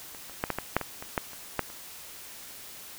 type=clicks; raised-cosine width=0.5 ms; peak=-30 / -30 / -11 / -12 / -14 / -7 / -17 / -23 / -10 / -30 / -10 / -30 dBFS; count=12; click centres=0.148 / 0.297 / 0.439 / 0.503 / 0.586 / 0.766 / 0.813 / 1.025 / 1.178 / 1.333 / 1.593 / 1.701 s; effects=white hiss -45 dBFS RMS until 2.98 s